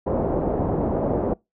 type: low-pass noise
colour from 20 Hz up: white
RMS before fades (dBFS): -23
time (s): 0.06-1.34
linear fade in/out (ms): 10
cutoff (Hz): 660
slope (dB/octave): 24
effects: noise-tail reverb RT60 0.2 s tail -25 dB re dry